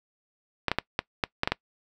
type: clicks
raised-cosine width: 0.3 ms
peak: -7 dBFS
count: 8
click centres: 0.683 / 0.716 / 0.786 / 0.991 / 1.238 / 1.434 / 1.475 / 1.52 s
effects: noise-tail reverb RT60 0.1 s tail -23 dB re dry